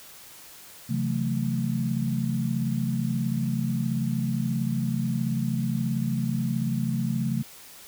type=chord; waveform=sine; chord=F# half-diminished seventh; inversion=second; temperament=just; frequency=133.2 / 166.5 / 185 / 222 Hz; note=C3 / E3 / F#3 / A3; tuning=+31 / +18 / 0 / +16 cents; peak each=-28 / -31 / -32 / -28 dBFS; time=0.89-7.43 s; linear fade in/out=10 ms; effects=white hiss -47 dBFS RMS until 7.87 s